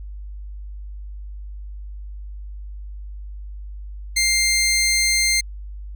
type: tone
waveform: 15% pulse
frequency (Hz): 2100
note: C7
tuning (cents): +6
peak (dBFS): -10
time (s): 4.16-5.41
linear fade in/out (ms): 10
effects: added 50 Hz sine -31 dBFS peak until 5.95 s